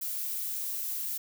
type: noise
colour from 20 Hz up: violet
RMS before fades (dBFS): -34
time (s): 0.01-1.18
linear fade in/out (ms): 10
effects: none